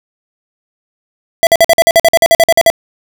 square tone bursts, 665 Hz, E5, 15 cents sharp, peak -4 dBFS, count 15, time 1.43-2.701 s, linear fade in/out 0 ms, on 39 ms, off 49 ms, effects none

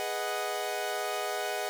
sawtooth chord, G# minor seventh, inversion none, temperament equal, 415.3 / 493.9 / 622.3 / 740 Hz, G#4 / B4 / D#5 / F#5, 0 / 0 / 0 / 0 cents, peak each -33 / -36 / -32 / -31 dBFS, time 0-1.69 s, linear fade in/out 0 ms, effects none

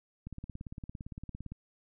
click train, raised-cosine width 5 ms, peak -29 dBFS, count 23, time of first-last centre 0.27-1.52 s, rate 17.6 Hz, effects none

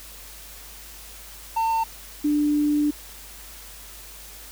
triangle / sine tone pair in turn, 902 / 295.7 Hz, A5 / D4, +43 / +12 cents, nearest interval octave + perfect fifth, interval 1931 cents, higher first, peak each -18 dBFS, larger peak neither, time 1.56-1.84 / 2.24-2.91 s, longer second, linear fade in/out 10 ms, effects added 50 Hz sine -46 dBFS peak until 4.51 s + white hiss -43 dBFS RMS until 4.51 s

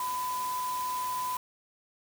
sine tone in noise, 1003 Hz, B5, 26 cents sharp, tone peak -30 dBFS, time 0-1.37 s, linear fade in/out 2 ms, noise white, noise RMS -41 dBFS, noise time 0-1.37 s, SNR +8 dB, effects none

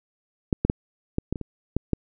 clicks, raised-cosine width 3 ms, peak -7 / -7 / -7 / -10 / -12 / -19 / -19 / -9 / -8 dBFS, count 9, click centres 0.528 / 0.65 / 0.699 / 1.184 / 1.326 / 1.358 / 1.413 / 1.766 / 1.933 s, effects none

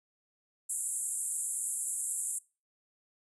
pink band-pass noise, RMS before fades -35 dBFS, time 0.69-2.39 s, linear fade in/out 10 ms, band 7400 to 11000 Hz, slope 96 dB/octave, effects noise-tail reverb RT60 0.3 s tail -22 dB re dry

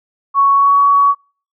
sine tone with pitch glide, 1112 to 1126.2 Hz, C#6 to C#6, +5 to +27 cents, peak -7 dBFS, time 0.34-1.15 s, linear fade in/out 50 ms, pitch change +22 cents, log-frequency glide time 0.55-0.74 s, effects noise-tail reverb RT60 0.4 s tail -23 dB re dry

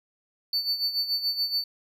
triangle tone with tremolo, 4500 Hz, C#8, 25 cents sharp, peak -21 dBFS, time 0.53-1.64 s, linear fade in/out 2 ms, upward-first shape sine, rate 7 Hz, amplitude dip 70%, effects none

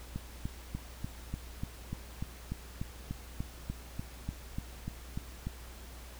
click train, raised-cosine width 5 ms, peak -23 dBFS, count 19, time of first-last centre 0.16-5.47 s, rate 3.39 Hz, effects added 60 Hz sine -47 dBFS peak until 6.19 s + pink hiss -52 dBFS RMS until 6.19 s

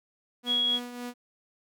sawtooth tone with tremolo, 244 Hz, B3, 21 cents flat, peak -30 dBFS, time 0.43-1.14 s, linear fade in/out 50 ms, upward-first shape triangle, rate 3.6 Hz, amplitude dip 55%
sine tone, 3322 Hz, G#7, in tune, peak -23 dBFS, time 0.46-0.8 s, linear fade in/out 50 ms
effects none

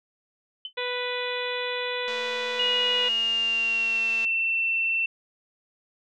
sine tone with exponential decay, 3045 Hz, F#7, 49 cents sharp, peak -28 dBFS, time 0.65-0.73 s, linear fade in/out 2 ms, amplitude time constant 17 ms
harmonic tone, 493.9 Hz, B4, in tune, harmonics 1 / 2 / 3 / 4 / 5 / 6 / 7 / 8, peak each -31 / -36 / -38 / -35 / -35 / -41 / -35 / -40 dBFS, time 0.77-3.09 s, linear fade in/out 10 ms
click train, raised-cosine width 0.2 ms, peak -23 dBFS, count 493, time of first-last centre 2.08-4.247 s, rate 227 Hz
sine tone with pitch glide, 2882 to 2689 Hz, F#7 to E7, -46 to +34 cents, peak -22 dBFS, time 2.59-5.06 s, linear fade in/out 5 ms, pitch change -120 cents, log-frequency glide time 2.97-4.1 s
effects none

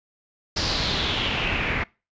pink noise with low-pass filter sweep, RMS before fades -25 dBFS, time 0.56-1.84 s, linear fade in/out 10 ms, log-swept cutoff 5000 to 2100 Hz, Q 4.2, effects noise-tail reverb RT60 0.3 s tail -24 dB re dry + resampled to 16000 Hz

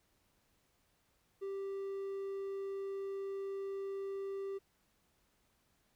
triangle tone, 392 Hz, G4, in tune, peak -36 dBFS, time 1.41-4.59 s, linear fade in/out 20 ms, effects pink hiss -75 dBFS RMS until 5.95 s

